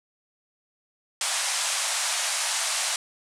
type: band-pass noise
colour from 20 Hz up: white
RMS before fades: -27 dBFS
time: 1.21-2.96 s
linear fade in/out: 2 ms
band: 610 to 9800 Hz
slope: 48 dB/octave
effects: none